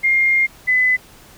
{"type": "tone pair in turn", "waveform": "sine", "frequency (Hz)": [2121, 2011], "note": ["C7", "B6"], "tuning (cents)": [23, 31], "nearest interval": "minor second", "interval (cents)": 92, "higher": "first", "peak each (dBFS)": -12, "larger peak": "neither", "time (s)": [[0.03, 0.47], [0.67, 0.97]], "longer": "first", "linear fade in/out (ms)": 20, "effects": ["pink hiss -45 dBFS RMS until 1.37 s"]}